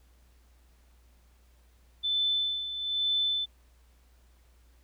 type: tone with tremolo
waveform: sine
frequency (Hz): 3520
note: A7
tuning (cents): 0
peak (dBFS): -24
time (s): 2.03-3.46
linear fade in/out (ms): 20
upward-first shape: sine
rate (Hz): 1.1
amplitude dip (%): 65
effects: added 60 Hz sine -58 dBFS peak until 4.83 s + pink hiss -68 dBFS RMS until 4.83 s